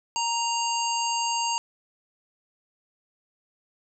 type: harmonic tone with a mistuned harmonic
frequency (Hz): 932.3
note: A#5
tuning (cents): 0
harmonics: 1 / 3 / 5 / 7 / 8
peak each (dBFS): -26 / -31 / -33 / -34 / -35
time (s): 0.16-1.58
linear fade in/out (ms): 0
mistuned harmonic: 8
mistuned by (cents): +22
effects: none